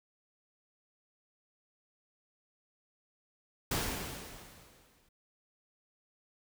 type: noise with exponential decay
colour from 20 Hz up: pink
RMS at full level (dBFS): -31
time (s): 3.71-5.09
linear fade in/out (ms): 5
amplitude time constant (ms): 300
effects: none

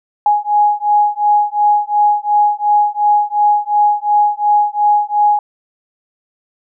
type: beating tone pair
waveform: sine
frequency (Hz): 830.6 / 833.4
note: G#5 / G#5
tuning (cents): 0 / +6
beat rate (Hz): 2.8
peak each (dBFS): -13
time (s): 0.26-5.39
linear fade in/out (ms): 2
effects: none

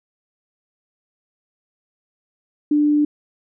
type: tone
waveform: sine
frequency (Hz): 296.2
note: D4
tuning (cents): +15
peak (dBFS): -13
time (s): 2.71-3.05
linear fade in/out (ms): 5
effects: none

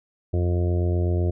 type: harmonic tone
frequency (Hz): 88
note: F2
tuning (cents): +14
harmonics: 1 / 2 / 3 / 4 / 5 / 6 / 7 / 8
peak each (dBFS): -20 / -32 / -37 / -29 / -35 / -40 / -36 / -43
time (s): 0.33-1.31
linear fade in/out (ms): 10
effects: none

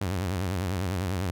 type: tone with vibrato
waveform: sawtooth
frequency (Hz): 92.5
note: F#2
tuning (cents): 0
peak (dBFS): -23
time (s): 0.01-1.31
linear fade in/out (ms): 5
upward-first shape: triangle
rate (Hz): 10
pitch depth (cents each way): 180
effects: none

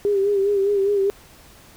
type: tone with vibrato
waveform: sine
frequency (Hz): 400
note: G4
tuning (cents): +35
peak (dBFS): -16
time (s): 0.05-1.1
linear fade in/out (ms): 0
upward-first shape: sine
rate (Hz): 4.9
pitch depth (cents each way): 53
effects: pink hiss -48 dBFS RMS until 1.76 s

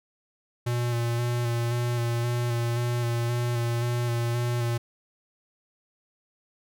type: tone with vibrato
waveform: square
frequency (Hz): 119.3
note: A#2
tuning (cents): +41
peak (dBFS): -25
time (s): 0.66-4.78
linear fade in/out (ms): 10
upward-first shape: square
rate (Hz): 1.9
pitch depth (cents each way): 20
effects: none

